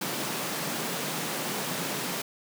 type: high-pass noise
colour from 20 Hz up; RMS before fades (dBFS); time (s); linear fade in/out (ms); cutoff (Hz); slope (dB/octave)
pink; -32; 0.01-2.22; 5; 140; 48
effects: none